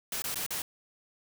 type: noise with dropouts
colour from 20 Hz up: white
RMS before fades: -34 dBFS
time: 0.12-0.62 s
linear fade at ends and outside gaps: 2 ms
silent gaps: 0.221-0.241 / 0.344-0.357 / 0.464-0.506 s
effects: none